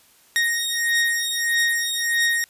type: beating tone pair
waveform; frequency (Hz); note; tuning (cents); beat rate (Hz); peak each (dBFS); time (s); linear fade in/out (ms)
sawtooth; 1864.7 / 1866.3; A#6 / A#6; 0 / +2; 1.6; -19; 0.36-2.44; 0
effects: white hiss -55 dBFS RMS until 2.49 s + resampled to 32000 Hz